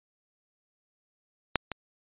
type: clicks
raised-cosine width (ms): 0.3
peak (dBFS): -6 / -17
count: 2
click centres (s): 1.557 / 1.717
effects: resampled to 8000 Hz